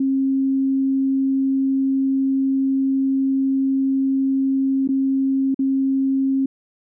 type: tone with dropouts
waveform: sine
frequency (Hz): 268.8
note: C4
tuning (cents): +47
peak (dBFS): -16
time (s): 0-6.46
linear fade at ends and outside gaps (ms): 5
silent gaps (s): 4.876-4.888 / 5.545-5.591
effects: none